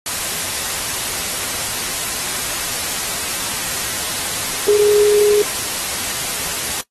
sine tone in noise, 415.3 Hz, G#4, in tune, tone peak -10 dBFS, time 4.68-5.42 s, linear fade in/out 2 ms, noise white, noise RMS -22 dBFS, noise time 0.06-6.81 s, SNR +9 dB, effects noise-tail reverb RT60 0.1 s tail -18 dB re dry + AAC 32 kbps

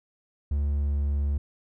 triangle tone with pitch glide, 72 to 71.5 Hz, D2 to D2, -34 to -46 cents, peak -21 dBFS, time 0.51-1.38 s, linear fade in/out 5 ms, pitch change -12 cents, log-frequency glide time 0.68-0.96 s, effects none

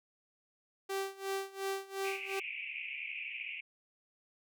sawtooth tone with tremolo, 389.3 Hz, G4, 12 cents flat, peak -29 dBFS, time 0.89-2.4 s, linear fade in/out 10 ms, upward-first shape sine, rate 2.8 Hz, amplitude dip 90%
white band-pass noise, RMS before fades -42 dBFS, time 2.04-3.61 s, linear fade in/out 10 ms, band 2200 to 2700 Hz, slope 96 dB/octave
effects none

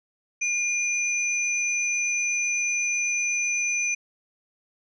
sine tone pair together, 2410 / 6073 Hz, D7 / F#8, +44 / +44 cents, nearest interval octave + major third, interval 1600 cents, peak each -24 / -28 dBFS, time 0.41-3.95 s, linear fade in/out 10 ms, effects none

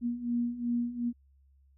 sine beating tone pair, 237.2 / 239.9 Hz, A#3 / A#3, +30 / +50 cents, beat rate 2.7 Hz, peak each -34 / -30 dBFS, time 0.01-1.13 s, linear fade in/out 50 ms, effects added 68 Hz sine -60 dBFS peak until 1.77 s

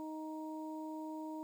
harmonic tone, 312.6 Hz, D#4, 8 cents sharp, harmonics 1 / 2 / 3, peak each -42 / -50 / -48 dBFS, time 0-1.43 s, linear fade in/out 0 ms, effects 11-bit

